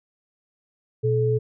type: tone pair together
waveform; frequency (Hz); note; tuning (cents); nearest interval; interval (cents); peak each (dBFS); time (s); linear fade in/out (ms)
sine; 121.06 / 431.4; B2 / A4; -34 / -34; octave + minor seventh; 2200; -21; 1.03-1.39; 20
effects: none